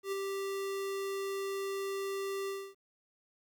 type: tone with ADSR envelope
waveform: square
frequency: 392 Hz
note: G4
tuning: in tune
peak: -32 dBFS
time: 0.03-2.75 s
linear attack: 93 ms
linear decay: 10 ms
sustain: -3 dB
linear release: 270 ms
effects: 12-bit